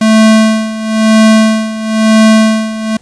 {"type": "tone with tremolo", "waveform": "square", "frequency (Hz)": 219.3, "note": "A3", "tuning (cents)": -6, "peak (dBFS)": -3, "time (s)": [0.01, 2.97], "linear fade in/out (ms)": 5, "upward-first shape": "sine", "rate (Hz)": 1, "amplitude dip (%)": 80, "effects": ["pink hiss -46 dBFS RMS until 3.01 s", "resampled to 22050 Hz"]}